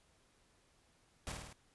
pink noise with echo, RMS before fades -42 dBFS, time 1.27-1.32 s, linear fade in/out 0 ms, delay 52 ms, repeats 4, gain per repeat -3 dB, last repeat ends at 1.528 s, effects pink hiss -71 dBFS RMS until 1.74 s + resampled to 24000 Hz

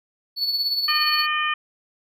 triangle tone with tremolo, 4435 Hz, C#8, in tune, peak -17 dBFS, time 0.36-1.27 s, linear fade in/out 50 ms, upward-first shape triangle, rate 17 Hz, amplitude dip 60%
harmonic tone, 608 Hz, D#5, 40 cents flat, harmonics 2 / 3 / 4 / 5, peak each -24 / -26 / -27 / -28 dBFS, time 0.88-1.54 s, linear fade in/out 5 ms
effects none

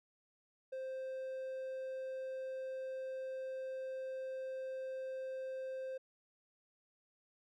triangle tone, 524 Hz, C5, 2 cents sharp, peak -38 dBFS, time 0.72-5.98 s, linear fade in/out 10 ms, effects none

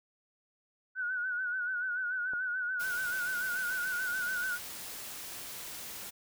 sine tone with vibrato, 1480 Hz, F#6, in tune, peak -31 dBFS, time 0.95-4.59 s, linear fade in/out 50 ms, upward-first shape sine, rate 6.9 Hz, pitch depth 64 cents each way
clicks, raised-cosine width 1 ms, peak -32 / -40 dBFS, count 2, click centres 2.335 / 3.286 s
white noise, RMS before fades -43 dBFS, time 2.79-6.11 s, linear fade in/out 20 ms
effects none

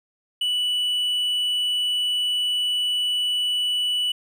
triangle tone, 2960 Hz, F#7, in tune, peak -19 dBFS, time 0.41-4.12 s, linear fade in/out 5 ms, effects none

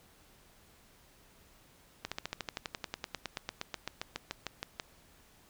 slowing click train, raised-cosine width 0.2 ms, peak -18 dBFS, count 26, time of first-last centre 2.05-4.799 s, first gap 66 ms, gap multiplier 1.04, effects pink hiss -62 dBFS RMS until 5.49 s

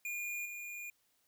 square tone with level steps, 2424 Hz, D#7, 46 cents flat, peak -38 / -43 dBFS, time 0.05-0.9 s, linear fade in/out 2 ms, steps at 0.45 s, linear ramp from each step 10 ms, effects white hiss -75 dBFS RMS until 1.27 s

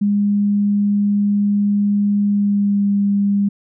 sine tone with pitch glide, 204 to 201.2 Hz, G#3 to G3, -31 to +45 cents, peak -13 dBFS, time 0.01-3.49 s, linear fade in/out 10 ms, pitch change -24 cents, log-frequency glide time 2.24-2.9 s, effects none

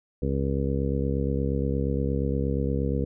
harmonic tone, 68.5 Hz, C#2, 20 cents flat, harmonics 1 / 2 / 3 / 4 / 5 / 6 / 7 / 8, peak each -28 / -29 / -31 / -32 / -42 / -34 / -32 / -45 dBFS, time 0.22-3.05 s, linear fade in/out 5 ms, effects none

